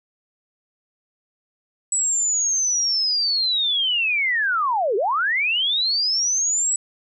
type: linear two-way sweep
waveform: sine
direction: down then up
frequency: 7902 to 369 to 7902 Hz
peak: -18 dBFS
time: 1.92-6.76 s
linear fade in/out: 2 ms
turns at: 4.96 s
effects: none